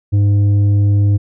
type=tone with tanh clipping; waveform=sine; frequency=101.5 Hz; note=G#2; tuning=39 cents flat; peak=-10 dBFS; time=0.12-1.18 s; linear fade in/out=20 ms; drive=6 dB; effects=none